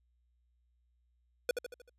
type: tone with echo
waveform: square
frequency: 490 Hz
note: B4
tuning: 14 cents flat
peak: -27 dBFS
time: 1.49-1.51 s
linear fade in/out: 2 ms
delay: 77 ms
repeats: 5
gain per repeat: -6 dB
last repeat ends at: 1.895 s
effects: added 60 Hz sine -70 dBFS peak until 1.98 s + resampled to 32000 Hz